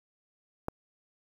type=click; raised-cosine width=1 ms; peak=-17 dBFS; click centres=0.684 s; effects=8-bit